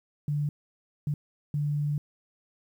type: tone bursts at uneven times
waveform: sine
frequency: 146.83 Hz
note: D3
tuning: in tune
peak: -25 dBFS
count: 3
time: 0.28-0.49 / 1.07-1.14 / 1.54-1.98 s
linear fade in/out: 2 ms
effects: 10-bit